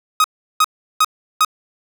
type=tone bursts; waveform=45% pulse; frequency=1257 Hz; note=D#6; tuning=17 cents sharp; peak=-10 dBFS; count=4; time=0.2-1.448 s; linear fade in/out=2 ms; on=42 ms; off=360 ms; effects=none